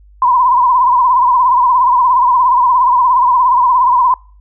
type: tone with vibrato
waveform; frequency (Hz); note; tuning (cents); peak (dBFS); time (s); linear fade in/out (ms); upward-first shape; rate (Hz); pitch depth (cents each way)
sine; 997; B5; +16; -7; 0.22-4.14; 2; triangle; 17; 110
effects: noise-tail reverb RT60 0.4 s tail -24 dB re dry + added 50 Hz sine -40 dBFS peak until 4.4 s